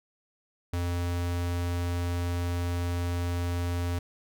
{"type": "tone", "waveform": "square", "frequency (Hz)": 87.31, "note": "F2", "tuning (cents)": 0, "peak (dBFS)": -28, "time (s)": [0.73, 3.99], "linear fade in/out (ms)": 5, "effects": []}